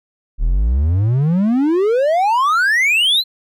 triangle exponential sweep, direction up, 35.39 to 4186 Hz, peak -10 dBFS, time 0.38-3.24 s, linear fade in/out 50 ms, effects none

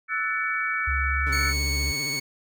sine chord, F# minor seventh, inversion third, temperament equal with one note detuned, 1318.5 / 1480 / 1760 / 2265 Hz, E6 / F#6 / A6 / C#7, 0 / 0 / 0 / +37 cents, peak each -30 / -30 / -30 / -28 dBFS, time 0.08-1.54 s, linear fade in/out 50 ms
sine tone with pitch glide, 69.3 to 70.11 Hz, C#2 to C#2, 0 to +20 cents, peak -25 dBFS, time 0.87-1.92 s, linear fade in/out 10 ms, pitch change +20 cents, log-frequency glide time 1.1-1.18 s
20% pulse tone with vibrato, 140 Hz, C#3, 18 cents sharp, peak -30 dBFS, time 1.26-2.2 s, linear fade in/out 10 ms, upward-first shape sine, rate 15 Hz, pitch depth 120 cents each way
20% pulse tone, 2217 Hz, C#7, in tune, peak -21 dBFS, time 1.32-2.2 s, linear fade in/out 10 ms
effects none

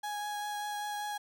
35% pulse tone with vibrato, 830.6 Hz, G#5, in tune, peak -33 dBFS, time 0.03-1.18 s, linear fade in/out 10 ms, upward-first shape triangle, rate 5.1 Hz, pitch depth 11 cents each way, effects none

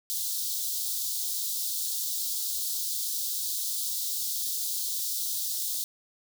white high-pass noise, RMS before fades -31 dBFS, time 0.1-5.84 s, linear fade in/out 0 ms, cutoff 3600 Hz, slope 48 dB/octave, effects none

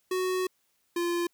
square tone pair in turn, 370 / 345.7 Hz, F#4 / F4, 0 / -18 cents, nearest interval minor second, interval 118 cents, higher first, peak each -27 dBFS, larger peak neither, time 0.11-0.47 / 0.96-1.27 s, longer first, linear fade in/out 5 ms, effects white hiss -72 dBFS RMS until 1.33 s

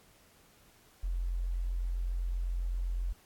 sine tone, 43.88 Hz, F1, 9 cents sharp, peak -30 dBFS, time 1.03-3.13 s, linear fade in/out 10 ms, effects pink hiss -62 dBFS RMS until 3.25 s + AAC 64 kbps

